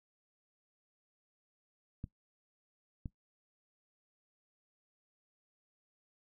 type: clicks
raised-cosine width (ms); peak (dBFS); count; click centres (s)
5; -28; 2; 2.041 / 3.058
effects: noise-tail reverb RT60 0.1 s tail -18 dB re dry